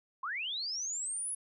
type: linear sweep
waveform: sine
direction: up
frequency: 987.8 to 10550 Hz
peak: -34 dBFS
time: 0.23-1.35 s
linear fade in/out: 5 ms
effects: none